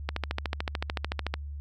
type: click train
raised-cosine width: 0.3 ms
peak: -13 dBFS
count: 18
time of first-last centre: 0.09-1.34 s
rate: 13.6 Hz
effects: added 72 Hz sine -35 dBFS peak until 1.6 s